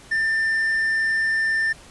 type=tone; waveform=triangle; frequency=1789 Hz; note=A6; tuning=28 cents sharp; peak=-17 dBFS; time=0.11-1.73 s; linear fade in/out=10 ms; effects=pink hiss -46 dBFS RMS until 1.9 s + resampled to 24000 Hz